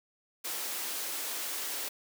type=high-pass noise; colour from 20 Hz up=white; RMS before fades=-36 dBFS; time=0.44-1.89 s; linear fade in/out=10 ms; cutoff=270 Hz; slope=24 dB/octave; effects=none